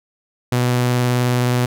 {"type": "tone with vibrato", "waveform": "sawtooth", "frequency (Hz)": 123.47, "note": "B2", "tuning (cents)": 0, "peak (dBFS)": -11, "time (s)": [0.52, 1.66], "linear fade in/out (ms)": 5, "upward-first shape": "square", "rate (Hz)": 19, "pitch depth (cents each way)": 9, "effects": []}